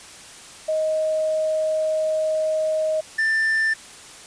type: tone pair in turn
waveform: sine / triangle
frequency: 627 / 1779.6 Hz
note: D#5 / A6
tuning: +13 / +19 cents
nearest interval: octave + tritone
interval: 1806 cents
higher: second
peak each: -19 / -16 dBFS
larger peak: second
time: 0.68-3.01 / 3.18-3.74 s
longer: first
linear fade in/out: 10 ms
effects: white hiss -42 dBFS RMS until 4.26 s + resampled to 22050 Hz